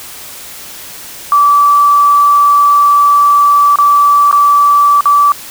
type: tone with dropouts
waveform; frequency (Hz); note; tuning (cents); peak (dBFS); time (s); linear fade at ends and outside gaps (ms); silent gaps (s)
sine; 1157; D6; -26; -4; 1.32-5.32; 1; 3.758-3.786 / 4.313-4.327 / 5.008-5.056
effects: white hiss -29 dBFS RMS until 5.5 s